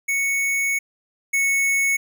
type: tone pair in turn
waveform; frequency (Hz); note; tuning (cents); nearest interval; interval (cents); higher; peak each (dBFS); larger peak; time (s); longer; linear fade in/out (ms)
square; 2217 / 2208; C#7 / C#7; 0 / -7; unison; 7; first; -20 / -18; second; 0.08-0.79 / 1.33-1.97; first; 10
effects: none